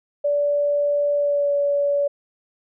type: tone with pitch glide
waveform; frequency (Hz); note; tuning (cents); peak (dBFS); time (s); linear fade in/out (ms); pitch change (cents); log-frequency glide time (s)
sine; 579 to 571; D5 to D5; -25 to -49; -17; 0.24-2.08; 10; -24; 1.15-1.53
effects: none